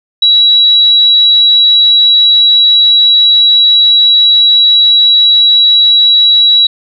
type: tone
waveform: sine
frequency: 3898 Hz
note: B7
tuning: 23 cents flat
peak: -3 dBFS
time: 0.22-6.67 s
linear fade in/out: 5 ms
effects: none